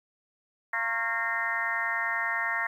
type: harmonic tone with a mistuned harmonic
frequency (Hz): 230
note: A#3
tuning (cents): -23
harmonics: 3 / 4 / 5 / 6 / 7 / 8 / 9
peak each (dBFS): -39 / -37 / -36 / -36 / -37 / -29 / -36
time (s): 0.73-2.67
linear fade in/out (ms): 5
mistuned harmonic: 5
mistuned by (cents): -81
effects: 10-bit